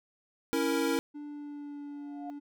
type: chord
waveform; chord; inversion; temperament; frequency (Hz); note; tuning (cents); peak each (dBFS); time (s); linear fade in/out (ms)
square; A# diminished; first; equal; 277.2 / 329.6 / 466.2; C#4 / E4 / A#4; 0 / 0 / 0; -32; 0.53-0.99; 0
type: tone with pitch glide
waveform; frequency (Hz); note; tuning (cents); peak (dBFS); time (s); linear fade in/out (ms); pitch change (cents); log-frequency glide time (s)
triangle; 293.7 to 288.3; D4 to D4; 0 to -32; -37; 1.14-2.4; 20; -32; 1.25-1.81
type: tone with exponential growth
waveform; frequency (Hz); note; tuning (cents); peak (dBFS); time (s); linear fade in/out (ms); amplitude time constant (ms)
sine; 710; F5; +28; -37; 1.87-2.3; 0; 92
effects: none